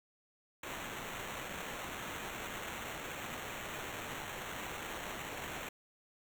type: noise with sample-and-hold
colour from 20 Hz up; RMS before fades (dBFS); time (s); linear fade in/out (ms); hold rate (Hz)
white; -43; 0.63-5.69; 5; 4900
effects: none